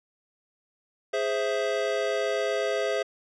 square chord, Ab augmented, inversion none, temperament equal, 415.3 / 523.3 / 659.3 Hz, Ab4 / C5 / E5, 0 / 0 / 0 cents, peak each -30 dBFS, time 1.13-3.03 s, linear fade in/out 10 ms, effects low-pass 5000 Hz 12 dB/octave

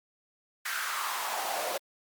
pink noise with high-pass filter sweep, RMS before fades -33 dBFS, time 0.65-1.78 s, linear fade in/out 10 ms, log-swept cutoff 1600 to 560 Hz, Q 3.6, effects Opus 48 kbps

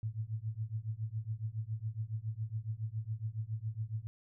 sine tone with tremolo, 110 Hz, A2, in tune, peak -31 dBFS, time 0.03-4.07 s, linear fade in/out 0 ms, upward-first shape triangle, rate 7.2 Hz, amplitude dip 100%, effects none

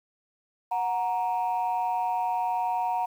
sine tone pair together, 734 / 935 Hz, F#5 / A#5, -14 / +5 cents, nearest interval major third, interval 419 cents, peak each -26 dBFS, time 0.71-3.06 s, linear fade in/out 10 ms, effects tanh soft clip ceiling -20 dBFS + 9-bit

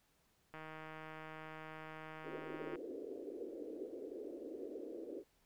click train, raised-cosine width 0.5 ms, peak -35 dBFS, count 349, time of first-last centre 0.54-2.757 s, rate 157 Hz
white band-pass noise, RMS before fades -47 dBFS, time 2.23-5.24 s, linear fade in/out 50 ms, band 280 to 500 Hz, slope 48 dB/octave
effects pink hiss -75 dBFS RMS until 5.45 s

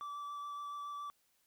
triangle tone with vibrato, 1159 Hz, D6, 23 cents flat, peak -39 dBFS, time 0.01-1.1 s, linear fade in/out 0 ms, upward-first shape sine, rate 7.1 Hz, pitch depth 10 cents each way, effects white hiss -75 dBFS RMS until 1.46 s

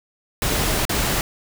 pink noise with dropouts, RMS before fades -21 dBFS, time 0.42-1.21 s, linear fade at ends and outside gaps 1 ms, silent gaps 0.852-0.894 s, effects none

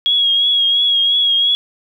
sine tone with vibrato, 3307 Hz, G#7, 8 cents flat, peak -11 dBFS, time 0.06-1.55 s, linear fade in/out 0 ms, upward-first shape triangle, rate 2.9 Hz, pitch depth 39 cents each way, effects 8-bit

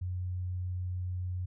sine tone, 90.7 Hz, F#2, 34 cents flat, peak -32 dBFS, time 0.01-1.46 s, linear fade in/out 10 ms, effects none

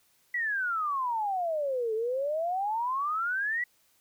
sine exponential two-way sweep, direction down then up, 1980 to 430 to 1980 Hz, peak -27 dBFS, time 0.34-3.64 s, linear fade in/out 5 ms, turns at 1.94 s, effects white hiss -67 dBFS RMS until 4 s

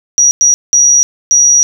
sine tone bursts at uneven times, 5780 Hz, F#8, 41 cents flat, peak -4 dBFS, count 4, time 0.18-0.31 / 0.41-0.54 / 0.73-1.03 / 1.31-1.63 s, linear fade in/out 0 ms, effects 7-bit

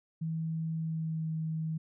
sine tone with pitch glide, 161.5 to 159.28 Hz, E3 to D#3, -35 to +41 cents, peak -31 dBFS, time 0.21-1.78 s, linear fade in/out 10 ms, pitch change -24 cents, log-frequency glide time 0.75-1.32 s, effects none

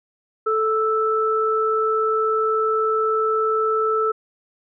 sine tone pair together, 438.2 / 1318.5 Hz, A4 / E6, -7 / 0 cents, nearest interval octave + perfect fifth, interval 1907 cents, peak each -20 dBFS, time 0.46-4.12 s, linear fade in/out 10 ms, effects none

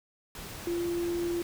sine tone in noise, 344.4 Hz, F4, 24 cents flat, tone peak -28 dBFS, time 0.67-1.42 s, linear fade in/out 2 ms, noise pink, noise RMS -42 dBFS, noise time 0.35-1.43 s, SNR +11 dB, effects none

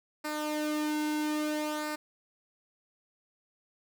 sawtooth tone with flanger, 302.8 Hz, D#4, 47 cents flat, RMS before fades -32 dBFS, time 0.24-1.96 s, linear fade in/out 10 ms, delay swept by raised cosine 0.31 to 1.71 ms, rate 0.6 Hz, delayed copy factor -0.6, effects none

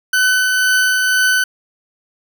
40% pulse tone with tremolo, 1508 Hz, F#6, 32 cents sharp, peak -10 dBFS, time 0.13-1.44 s, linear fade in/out 5 ms, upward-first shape triangle, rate 2 Hz, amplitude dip 30%, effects none

